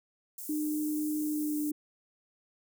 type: high-pass noise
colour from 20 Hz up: white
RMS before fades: -42 dBFS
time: 0.38-1.71 s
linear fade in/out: 2 ms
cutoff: 7300 Hz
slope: 24 dB/octave
type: tone with pitch glide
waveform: sine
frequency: 303.5 to 299.1 Hz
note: D#4 to D4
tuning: -43 to +32 cents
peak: -29 dBFS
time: 0.49-1.72 s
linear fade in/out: 5 ms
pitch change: -25 cents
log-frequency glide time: 1.23-1.58 s
effects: none